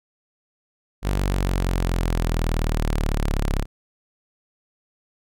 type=exponential sweep; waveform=sawtooth; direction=down; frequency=49.24 to 34.03 Hz; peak=-16 dBFS; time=1.02-3.66 s; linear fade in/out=50 ms; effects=none